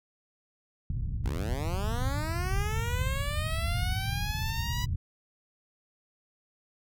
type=low-pass noise; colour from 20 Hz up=white; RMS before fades=-31 dBFS; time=0.9-4.96 s; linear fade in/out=2 ms; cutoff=120 Hz; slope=24 dB/octave
type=linear sweep; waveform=10% pulse; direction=up; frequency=51.91 to 987.8 Hz; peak=-26 dBFS; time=1.24-4.86 s; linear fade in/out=20 ms
effects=none